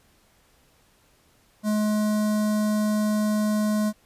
square tone with notch filter, 212 Hz, G#3, 36 cents sharp, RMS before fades -23 dBFS, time 1.63-3.93 s, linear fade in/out 50 ms, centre 2600 Hz, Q 0.71, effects pink hiss -61 dBFS RMS until 4.05 s + resampled to 32000 Hz

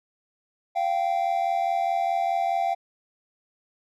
triangle tone pair together, 692.2 / 777 Hz, F5 / G5, -16 / -16 cents, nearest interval major second, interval 200 cents, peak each -23 dBFS, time 0.75-2.75 s, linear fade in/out 20 ms, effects none

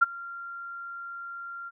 sine tone with ADSR envelope, 1384 Hz, F6, 16 cents flat, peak -13 dBFS, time 0.01-1.71 s, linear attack 16 ms, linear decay 21 ms, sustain -23 dB, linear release 34 ms, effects none

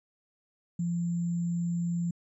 sine tone with sample-and-hold, 171.5 Hz, F3, 31 cents flat, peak -27 dBFS, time 0.79-2.11 s, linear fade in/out 5 ms, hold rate 7350 Hz, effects resampled to 22050 Hz

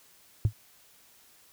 sine tone with exponential decay, 107.2 Hz, A2, 45 cents flat, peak -14 dBFS, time 0.45-0.53 s, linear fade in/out 0 ms, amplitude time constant 16 ms, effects tanh soft clip ceiling -16 dBFS + white hiss -59 dBFS RMS until 1.52 s

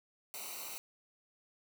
white noise with comb filter, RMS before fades -44 dBFS, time 0.34-0.78 s, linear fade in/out 0 ms, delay 0.59 ms, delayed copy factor -1, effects none

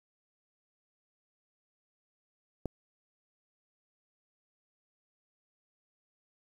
click, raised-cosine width 2 ms, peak -20 dBFS, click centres 2.657 s, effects 9-bit

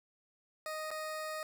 20% pulse tone with dropouts, 622.3 Hz, D#5, in tune, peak -33 dBFS, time 0.66-1.43 s, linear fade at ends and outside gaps 1 ms, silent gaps 0.906-0.913 s, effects none

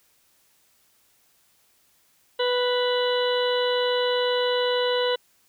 harmonic tone, 493.9 Hz, B4, in tune, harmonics 1 / 2 / 3 / 4 / 6 / 7 / 8, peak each -22 / -30 / -33 / -36 / -30 / -37 / -33 dBFS, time 2.39-5.16 s, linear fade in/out 10 ms, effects white hiss -63 dBFS RMS until 5.48 s

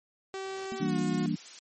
sawtooth tone with pitch glide, 384.8 to 361.1 Hz, G4 to F#4, -32 to -42 cents, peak -31 dBFS, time 0.34-1.26 s, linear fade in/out 0 ms, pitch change -110 cents, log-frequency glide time 0.8-0.96 s
triangle tone with exponential decay, 232.5 Hz, A#3, 4 cents flat, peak -31 dBFS, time 0.72-0.87 s, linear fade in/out 0 ms, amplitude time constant 32 ms
blue noise, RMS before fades -42 dBFS, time 0.73-1.59 s, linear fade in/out 2 ms
sine chord, E half-diminished seventh, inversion none, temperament equal, 164.81 / 196 / 233.1 / 293.7 Hz, E3 / G3 / Bb3 / D4, 0 / 0 / 0 / 0 cents, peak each -32 dBFS, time 0.8-1.36 s, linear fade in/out 10 ms
effects MP3 32 kbps

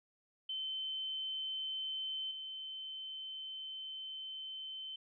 sine tone with level steps, 3076 Hz, G7, 33 cents flat, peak -37 / -42 dBFS, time 0.49-4.96 s, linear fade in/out 5 ms, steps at 2.31 s, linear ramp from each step 2 ms, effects none

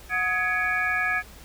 sine tone cluster, 731 / 1258 / 1674 / 2244 / 2413 Hz, F#5 / D#6 / G#6 / C#7 / D7, -21 / +19 / +13 / +21 / +46 cents, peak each -32 / -32 / -24 / -30 / -33 dBFS, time 0.09-1.23 s, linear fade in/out 50 ms, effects added 60 Hz sine -48 dBFS peak until 1.44 s + pink hiss -48 dBFS RMS until 1.44 s

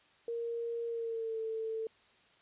sine tone with pitch glide, 466.2 to 444.9 Hz, A#4 to A4, 0 to +19 cents, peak -34 dBFS, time 0.28-1.87 s, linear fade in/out 2 ms, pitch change -81 cents, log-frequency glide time 0.87-1.39 s, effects white hiss -65 dBFS RMS until 2.41 s + resampled to 8000 Hz

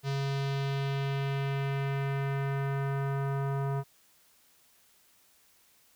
square tone with low-pass filter sweep, 138 Hz, C#3, 7 cents flat, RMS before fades -31 dBFS, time 0.03-3.84 s, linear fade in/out 50 ms, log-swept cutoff 4900 to 1100 Hz, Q 1.5, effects white hiss -64 dBFS RMS until 5.95 s

